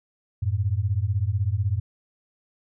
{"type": "beating tone pair", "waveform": "sine", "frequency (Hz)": [91.9, 107.9], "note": ["F#2", "A2"], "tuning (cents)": [-11, -33], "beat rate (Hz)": 16, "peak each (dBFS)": -24, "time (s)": [0.42, 1.8], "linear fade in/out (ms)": 10, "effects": []}